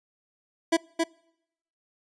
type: tone with echo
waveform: 25% pulse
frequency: 330 Hz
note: E4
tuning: 2 cents sharp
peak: -15 dBFS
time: 0.72-0.77 s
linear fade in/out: 10 ms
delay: 270 ms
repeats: 1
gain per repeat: -3 dB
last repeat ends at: 1.04 s
effects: noise-tail reverb RT60 0.8 s tail -26 dB re dry + resampled to 22050 Hz